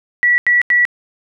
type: tone bursts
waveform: sine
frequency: 1944 Hz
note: B6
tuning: 28 cents flat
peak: -9 dBFS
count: 3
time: 0.23-0.852 s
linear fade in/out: 0 ms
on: 150 ms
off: 86 ms
effects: none